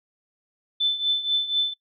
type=tone with tremolo; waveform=sine; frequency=3522 Hz; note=A7; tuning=1 cent sharp; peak=-17 dBFS; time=0.8-1.74 s; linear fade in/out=10 ms; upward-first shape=triangle; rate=4.1 Hz; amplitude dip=80%; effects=noise-tail reverb RT60 0.1 s tail -22 dB re dry